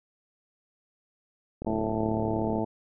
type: click train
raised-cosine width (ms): 2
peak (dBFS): -21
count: 36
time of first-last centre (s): 1.62-2.584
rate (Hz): 36.3
type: harmonic tone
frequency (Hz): 110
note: A2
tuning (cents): 0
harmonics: 1 / 2 / 3 / 4 / 5 / 6 / 7 / 8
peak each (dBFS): -35 / -31 / -32 / -34 / -39 / -34 / -40 / -36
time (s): 1.66-2.65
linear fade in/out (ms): 10
effects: none